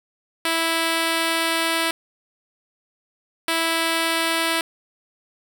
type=tone bursts at uneven times; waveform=5% pulse; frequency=328.9 Hz; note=E4; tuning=4 cents flat; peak=-8 dBFS; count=2; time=0.45-1.91 / 3.48-4.61 s; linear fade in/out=2 ms; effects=none